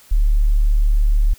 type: tone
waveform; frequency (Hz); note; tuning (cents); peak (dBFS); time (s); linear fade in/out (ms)
sine; 36.73; D1; +1; -11; 0.11-1.34; 10
effects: white hiss -48 dBFS RMS until 1.38 s